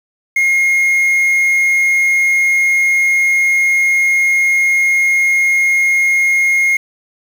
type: tone with quantisation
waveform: triangle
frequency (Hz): 2144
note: C7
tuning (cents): +42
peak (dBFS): -8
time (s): 0.36-6.77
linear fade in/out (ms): 5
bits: 6
effects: none